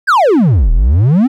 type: exponential two-way sweep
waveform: triangle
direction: down then up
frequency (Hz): 1695 to 36 to 278.9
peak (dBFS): -4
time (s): 0.07-1.28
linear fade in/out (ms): 20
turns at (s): 0.72
effects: none